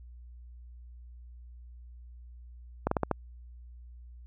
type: slowing click train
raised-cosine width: 1 ms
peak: -12 dBFS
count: 5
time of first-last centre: 2.87-3.113 s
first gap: 44 ms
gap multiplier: 1.22
effects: added 60 Hz sine -46 dBFS peak until 4.26 s